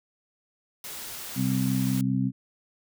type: noise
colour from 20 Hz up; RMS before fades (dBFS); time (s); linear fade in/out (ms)
white; -38; 0.84-2.01; 2
type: harmonic tone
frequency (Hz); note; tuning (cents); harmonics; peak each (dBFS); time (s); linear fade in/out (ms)
65.1; C2; -8; 2 / 3 / 4; -27 / -27 / -27; 1.35-2.32; 50
effects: none